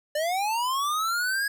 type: linear sweep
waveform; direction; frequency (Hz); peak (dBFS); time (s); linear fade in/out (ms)
square; up; 585 to 1669; -25; 0.15-1.48; 5
effects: none